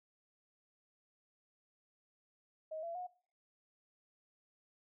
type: tone with pitch steps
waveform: sine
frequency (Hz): 630 / 675.2 / 723.7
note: D#5 / E5 / F#5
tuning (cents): +21 / +41 / -39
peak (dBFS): -40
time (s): 2.71-3.07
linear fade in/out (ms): 10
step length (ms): 120
effects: noise-tail reverb RT60 0.5 s tail -22 dB re dry